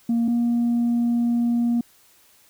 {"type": "tone pair in turn", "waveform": "sine", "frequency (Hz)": [233.1, 237], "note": ["A#3", "A#3"], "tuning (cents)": [0, 29], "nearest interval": "unison", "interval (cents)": 29, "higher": "second", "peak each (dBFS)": -16, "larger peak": "neither", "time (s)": [[0.09, 0.28], [0.28, 1.81]], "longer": "second", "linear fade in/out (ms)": 5, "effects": ["tanh soft clip ceiling -16 dBFS", "white hiss -56 dBFS RMS until 2.49 s"]}